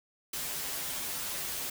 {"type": "noise with comb filter", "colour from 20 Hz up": "white", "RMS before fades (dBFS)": -36, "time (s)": [0.33, 1.7], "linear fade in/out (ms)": 5, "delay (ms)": 9.3, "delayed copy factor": -0.9, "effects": []}